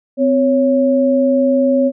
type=tone pair together; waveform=sine; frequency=257.4 / 554.4 Hz; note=C4 / C#5; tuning=-28 / 0 cents; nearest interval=octave + minor second; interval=1328 cents; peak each=-13 dBFS; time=0.17-1.92 s; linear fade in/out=50 ms; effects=none